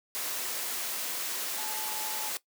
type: tone in noise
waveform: sine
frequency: 863 Hz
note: A5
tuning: 34 cents flat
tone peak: -41 dBFS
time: 1.58-2.29 s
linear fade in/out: 0 ms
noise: white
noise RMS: -34 dBFS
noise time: 0.15-2.37 s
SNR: -10 dB
effects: noise-tail reverb RT60 0.1 s tail -18 dB re dry + high-pass 300 Hz 12 dB/octave